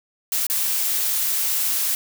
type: noise with dropouts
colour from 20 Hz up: blue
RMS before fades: -22 dBFS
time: 0.32-1.95 s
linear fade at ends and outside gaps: 1 ms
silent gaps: 0.467-0.499 s
effects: none